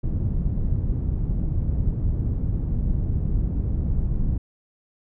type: low-pass noise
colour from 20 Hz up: pink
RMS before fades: -23 dBFS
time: 0.03-4.38 s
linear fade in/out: 5 ms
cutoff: 150 Hz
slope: 12 dB/octave
effects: none